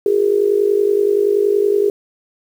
sine tone with amplitude modulation, 407.1 Hz, G#4, 35 cents flat, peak -8 dBFS, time 0.06-1.9 s, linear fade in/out 2 ms, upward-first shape sine, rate 50.6 Hz, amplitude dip 80%, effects 7-bit

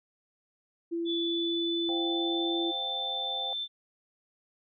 sine tone, 337.2 Hz, E4, 39 cents sharp, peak -29 dBFS, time 0.91-2.72 s, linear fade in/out 20 ms
sine tone with pitch glide, 3465 to 3544 Hz, A7 to A7, -27 to +12 cents, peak -31 dBFS, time 1.05-3.68 s, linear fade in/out 50 ms, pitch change +39 cents, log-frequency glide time 1.16-2.56 s
sine chord, C suspended fourth, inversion none, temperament equal, 523.3 / 698.5 / 784 Hz, C5 / F5 / G5, 0 / 0 / 0 cents, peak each -42 / -42 / -38 dBFS, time 1.89-3.53 s, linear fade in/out 0 ms
effects none

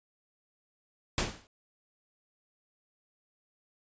pink noise with exponential decay, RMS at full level -25 dBFS, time 1.18-1.47 s, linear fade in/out 1 ms, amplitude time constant 62 ms, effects resampled to 16000 Hz

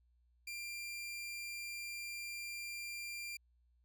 sawtooth tone, 2380 Hz, D7, 22 cents sharp, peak -39 dBFS, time 0.47-3.37 s, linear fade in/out 5 ms, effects added 60 Hz sine -69 dBFS peak until 3.84 s

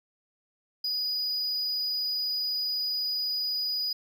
triangle tone, 4936 Hz, D#8, 15 cents flat, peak -26 dBFS, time 0.84-3.93 s, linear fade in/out 5 ms, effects none

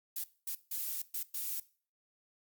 violet noise bursts at uneven times, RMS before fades -37 dBFS, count 5, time 0.16-0.24 / 0.47-0.55 / 0.71-1.02 / 1.14-1.23 / 1.34-1.6 s, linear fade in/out 5 ms, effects noise-tail reverb RT60 0.4 s tail -19 dB re dry + Opus 48 kbps

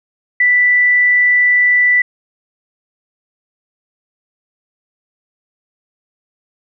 sine tone, 1975.5 Hz, B6, in tune, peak -8 dBFS, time 0.4-2.02 s, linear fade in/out 5 ms, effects none

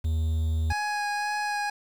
triangle tone, 79.6 Hz, D#2, 40 cents sharp, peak -21 dBFS, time 0.04-0.73 s, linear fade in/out 10 ms
25% pulse tone with vibrato, 830.6 Hz, G#5, in tune, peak -23 dBFS, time 0.7-1.7 s, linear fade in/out 5 ms, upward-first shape sine, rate 1.9 Hz, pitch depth 12 cents each way
effects low-pass 7000 Hz 12 dB/octave + 8-bit

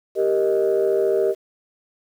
sine chord, Eb major, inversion first, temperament equal, 392 / 466.2 / 622.3 Hz, G4 / Bb4 / Eb5, 0 / 0 / 0 cents, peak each -18 / -21 / -22 dBFS, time 0.15-1.35 s, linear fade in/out 50 ms, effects tanh soft clip ceiling -10 dBFS + 8-bit

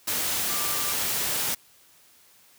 sine tone in noise, 1183 Hz, D6, 12 cents sharp, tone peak -36 dBFS, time 0.49-0.93 s, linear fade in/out 10 ms, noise white, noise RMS -27 dBFS, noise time 0.07-1.55 s, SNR -12 dB, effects white hiss -57 dBFS RMS until 2.58 s + high-pass 60 Hz 12 dB/octave

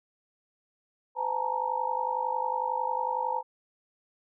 sine tone cluster, 508 / 836 / 887 / 938 Hz, B4 / G#5 / A5 / A#5, +49 / +11 / +14 / +11 cents, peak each -35 / -36 / -32 / -30 dBFS, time 1.15-3.43 s, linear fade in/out 50 ms, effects none

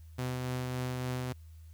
sawtooth tone with tremolo, 126.7 Hz, B2, 45 cents sharp, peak -28 dBFS, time 0.18-1.33 s, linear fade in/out 10 ms, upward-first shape triangle, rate 3.5 Hz, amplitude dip 25%, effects added 80 Hz sine -48 dBFS peak until 1.73 s + white hiss -69 dBFS RMS until 1.73 s

